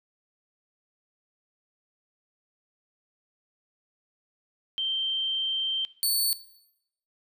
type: tone pair in turn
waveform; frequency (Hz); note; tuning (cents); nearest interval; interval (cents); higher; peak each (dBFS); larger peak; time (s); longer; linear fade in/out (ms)
sine / 15% pulse; 3136 / 4470; G7 / C#8; 0 / +14; tritone; 614; second; -26 / -16; second; 4.78-5.85 / 6.03-6.33; first; 0
effects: noise-tail reverb RT60 0.8 s tail -18 dB re dry